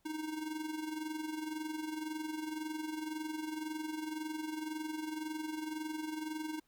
square tone with amplitude modulation, 311.1 Hz, D#4, in tune, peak -36 dBFS, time 0.05-6.6 s, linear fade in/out 10 ms, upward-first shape sine, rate 21.9 Hz, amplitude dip 60%, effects pink hiss -75 dBFS RMS until 6.67 s

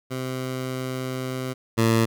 15% pulse tone pair in turn, 129.4 / 113.58 Hz, C3 / A#2, -19 / -45 cents, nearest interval major second, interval 226 cents, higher first, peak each -21 / -11 dBFS, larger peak second, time 0.1-1.54 / 1.77-2.06 s, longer first, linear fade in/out 20 ms, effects none

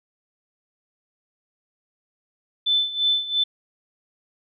sine tone with tremolo, 3520 Hz, A7, in tune, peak -16 dBFS, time 2.66-3.44 s, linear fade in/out 10 ms, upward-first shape sine, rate 2.9 Hz, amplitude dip 80%, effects none

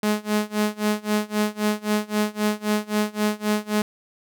sawtooth tone with tremolo, 211 Hz, G#3, 28 cents sharp, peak -14 dBFS, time 0.03-3.82 s, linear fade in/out 2 ms, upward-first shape sine, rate 3.8 Hz, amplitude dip 95%, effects none

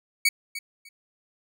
sawtooth tone with echo, 2242 Hz, C#7, 19 cents sharp, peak -14 dBFS, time 0.25-0.29 s, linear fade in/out 5 ms, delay 300 ms, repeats 2, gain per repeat -14 dB, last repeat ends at 0.89 s, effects none

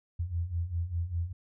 sine beating tone pair, 82.41 / 87.41 Hz, E2 / F2, 0 / +2 cents, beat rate 5 Hz, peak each -35 / -31 dBFS, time 0.19-1.33 s, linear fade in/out 10 ms, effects none

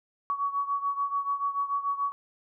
sine beating tone pair, 1124 / 1130.9 Hz, C#6 / C#6, +24 / +34 cents, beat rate 6.9 Hz, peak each -28 / -32 dBFS, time 0.3-2.12 s, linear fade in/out 0 ms, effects none

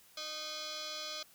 sine tone with frequency modulation, 313.8 Hz, D#4, 15 cents sharp, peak -37 dBFS, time 0.17-1.23 s, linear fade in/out 5 ms, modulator 926 Hz, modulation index 5.7, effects tanh soft clip ceiling -37 dBFS + white hiss -62 dBFS RMS until 1.34 s

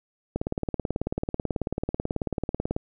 click train, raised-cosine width 2 ms, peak -13 dBFS, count 45, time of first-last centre 0.36-2.764 s, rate 18.3 Hz, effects none

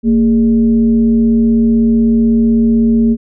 sine tone with frequency modulation, 229 Hz, A#3, 31 cents flat, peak -7 dBFS, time 0.03-3.17 s, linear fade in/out 50 ms, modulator 183 Hz, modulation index 0.42, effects none

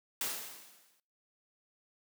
white noise with exponential decay, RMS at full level -33 dBFS, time 0.21-1 s, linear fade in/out 2 ms, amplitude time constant 170 ms, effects noise-tail reverb RT60 0.5 s tail -25 dB re dry + high-pass 200 Hz 12 dB/octave

